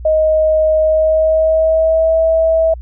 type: tone with pitch glide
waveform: sine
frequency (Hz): 626 to 648.8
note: D#5 to E5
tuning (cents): +10 to -28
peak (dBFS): -9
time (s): 0.05-2.74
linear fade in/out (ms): 5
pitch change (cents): +62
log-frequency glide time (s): 0.81-2.19
effects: added 60 Hz sine -26 dBFS peak until 2.81 s